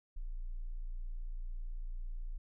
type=tone; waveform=sine; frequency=29 Hz; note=A#0; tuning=8 cents flat; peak=-37 dBFS; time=0.16-2.38 s; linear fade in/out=10 ms; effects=none